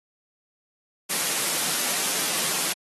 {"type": "high-pass noise", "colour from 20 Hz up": "white", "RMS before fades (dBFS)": -25, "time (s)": [1.09, 2.74], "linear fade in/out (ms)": 20, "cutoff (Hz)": 140, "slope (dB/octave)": 96, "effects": ["AAC 32 kbps"]}